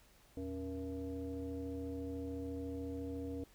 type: tone with frequency modulation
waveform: sine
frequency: 277 Hz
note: C#4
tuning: 1 cent flat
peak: -39 dBFS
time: 0.37-3.44 s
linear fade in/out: 2 ms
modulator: 196 Hz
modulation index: 1.1
effects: added 50 Hz sine -70 dBFS peak until 3.54 s + pink hiss -66 dBFS RMS until 3.54 s